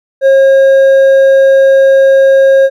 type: tone with hard clipping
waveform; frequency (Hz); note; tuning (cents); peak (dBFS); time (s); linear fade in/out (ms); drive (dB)
sine; 540; C#5; -45; -4; 0.21-2.7; 50; 4
effects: none